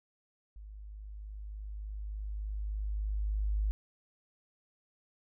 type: tone with level ramp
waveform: sine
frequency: 51.7 Hz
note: G#1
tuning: 7 cents flat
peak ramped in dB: -45 to -27 dBFS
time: 0.56-3.71 s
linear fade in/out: 0 ms
effects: none